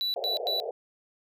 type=tone bursts; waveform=triangle; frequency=3951 Hz; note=B7; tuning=in tune; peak=-25 dBFS; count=3; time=0.01-0.6 s; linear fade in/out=0 ms; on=130 ms; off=100 ms
type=band-pass noise; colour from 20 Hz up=white; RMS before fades=-34 dBFS; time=0.16-0.71 s; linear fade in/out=5 ms; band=400 to 740 Hz; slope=96 dB/octave
effects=none